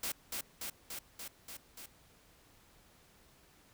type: noise with echo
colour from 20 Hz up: white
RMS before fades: -37 dBFS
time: 0.03-0.12 s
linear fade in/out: 5 ms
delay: 290 ms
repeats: 6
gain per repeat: -2 dB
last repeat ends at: 1.86 s
effects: pink hiss -64 dBFS RMS until 3.73 s